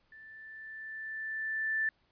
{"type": "tone with level ramp", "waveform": "sine", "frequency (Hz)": 1764, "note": "A6", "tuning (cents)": 4, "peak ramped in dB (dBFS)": [-50, -27], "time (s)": [0.12, 1.89], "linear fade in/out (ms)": 2, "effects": ["pink hiss -72 dBFS RMS until 2.11 s", "resampled to 11025 Hz"]}